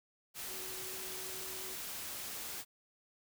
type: tone in noise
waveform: sine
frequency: 374.8 Hz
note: F#4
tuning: 22 cents sharp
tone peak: -51 dBFS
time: 0.47-1.78 s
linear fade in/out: 50 ms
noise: white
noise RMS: -43 dBFS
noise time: 0.34-2.65 s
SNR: -11 dB
effects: none